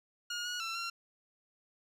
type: tone with pitch steps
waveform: 15% pulse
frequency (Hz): 1430 / 1451 / 1343 / 1371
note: F6 / F#6 / E6 / F6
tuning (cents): +41 / -34 / +32 / -32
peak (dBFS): -29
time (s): 0.3-0.9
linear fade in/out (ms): 5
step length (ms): 150
effects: low-pass 9000 Hz 12 dB/octave